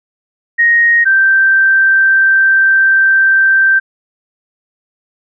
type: tone pair in turn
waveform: sine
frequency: 1871 / 1564.3 Hz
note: A#6 / G6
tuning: +6 / -4 cents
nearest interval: minor third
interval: 310 cents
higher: first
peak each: -6 dBFS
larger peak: neither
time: 0.58-1.05 / 1.05-3.8 s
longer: second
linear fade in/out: 20 ms
effects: none